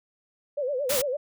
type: tone with vibrato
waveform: sine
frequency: 541 Hz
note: C#5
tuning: 42 cents flat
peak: -25 dBFS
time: 0.57-1.17 s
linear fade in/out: 10 ms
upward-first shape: sine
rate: 8.9 Hz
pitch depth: 160 cents each way
type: noise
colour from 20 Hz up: white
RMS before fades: -27 dBFS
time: 0.89-1.02 s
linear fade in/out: 10 ms
effects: none